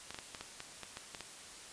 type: clicks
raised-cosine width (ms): 0.2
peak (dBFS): -25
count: 10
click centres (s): 0.106 / 0.145 / 0.188 / 0.348 / 0.41 / 0.604 / 0.833 / 0.971 / 1.148 / 1.207
effects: white hiss -51 dBFS RMS until 1.72 s + resampled to 22050 Hz